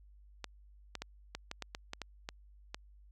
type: clicks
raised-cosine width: 0.2 ms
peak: -22 dBFS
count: 11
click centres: 0.443 / 0.953 / 1.02 / 1.35 / 1.514 / 1.623 / 1.749 / 1.934 / 2.017 / 2.289 / 2.745 s
effects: added 50 Hz sine -56 dBFS peak until 3.11 s